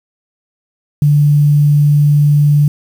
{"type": "tone with quantisation", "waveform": "sine", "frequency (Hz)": 146.6, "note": "D3", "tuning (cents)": -3, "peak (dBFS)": -6, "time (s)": [1.02, 2.68], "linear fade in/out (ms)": 2, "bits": 6, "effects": []}